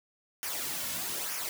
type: noise with flanger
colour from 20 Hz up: white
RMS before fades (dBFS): -35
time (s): 0.43-1.49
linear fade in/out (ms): 0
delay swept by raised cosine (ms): 0.24 to 2.54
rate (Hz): 1.1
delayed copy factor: -0.6
effects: none